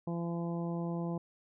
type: harmonic tone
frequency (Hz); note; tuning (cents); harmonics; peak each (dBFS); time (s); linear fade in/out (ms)
170; F3; -46; 1 / 2 / 3 / 4 / 5 / 6; -34 / -40 / -44 / -46 / -48 / -50; 0.07-1.18; 5
effects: none